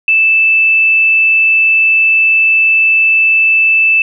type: tone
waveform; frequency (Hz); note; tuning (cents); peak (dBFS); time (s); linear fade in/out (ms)
sine; 2637; E7; 0; -6; 0.08-4.02; 2
effects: none